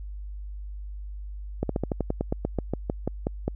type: slowing click train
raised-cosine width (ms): 2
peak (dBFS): -12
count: 16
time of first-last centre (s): 1.63-3.48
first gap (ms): 63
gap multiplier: 1.09
effects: added 50 Hz sine -34 dBFS peak until 3.55 s